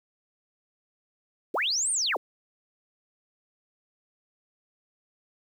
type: linear two-way sweep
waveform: sine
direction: up then down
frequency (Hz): 238.7 to 9120 to 238.7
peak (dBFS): -24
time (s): 1.54-2.17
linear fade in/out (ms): 5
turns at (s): 1.91
effects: 9-bit